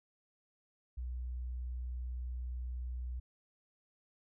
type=tone; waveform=sine; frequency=61.74 Hz; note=B1; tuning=in tune; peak=-37 dBFS; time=0.97-3.2 s; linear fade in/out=10 ms; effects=none